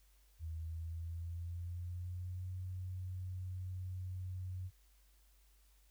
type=tone with pitch glide; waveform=sine; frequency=80.6 to 92.05 Hz; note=E2 to F#2; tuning=-38 to -8 cents; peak=-40 dBFS; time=0.39-4.71 s; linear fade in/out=50 ms; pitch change=+230 cents; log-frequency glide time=0.57-2.5 s; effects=added 50 Hz sine -65 dBFS peak until 5.9 s + white hiss -73 dBFS RMS until 5.9 s